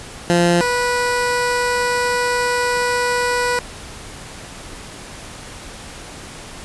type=tone pair in turn; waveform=15% pulse; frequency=173.2 / 489.9 Hz; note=F3 / B4; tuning=-14 / -14 cents; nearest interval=octave + tritone; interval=1800 cents; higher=second; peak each=-6 / -10 dBFS; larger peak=first; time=0.3-0.61 / 0.61-3.59 s; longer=second; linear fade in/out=0 ms; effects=pink hiss -35 dBFS RMS until 6.64 s + resampled to 24000 Hz